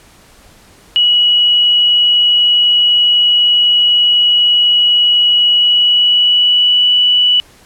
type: tone with pitch glide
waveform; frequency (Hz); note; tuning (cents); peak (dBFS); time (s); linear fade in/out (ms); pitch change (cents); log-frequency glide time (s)
sine; 2922 to 2956; F#7 to F#7; -22 to -2; -7; 0.96-7.4; 0; +20; 5.39-6.91
effects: pink hiss -44 dBFS RMS until 7.65 s + low-pass 12000 Hz 12 dB/octave